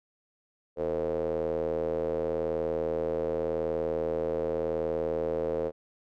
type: tone with band-pass filter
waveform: square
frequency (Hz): 40.44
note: E1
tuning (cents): -32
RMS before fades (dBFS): -30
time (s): 0.76-5.72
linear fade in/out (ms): 50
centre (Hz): 490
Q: 7.2
effects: none